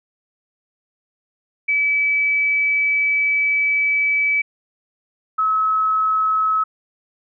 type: tone pair in turn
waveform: sine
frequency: 2296 / 1288.6 Hz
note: D7 / E6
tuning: -40 / -40 cents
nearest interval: minor seventh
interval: 1000 cents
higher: first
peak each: -15 dBFS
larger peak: neither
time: 1.68-4.42 / 5.38-6.64 s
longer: first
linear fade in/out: 10 ms
effects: none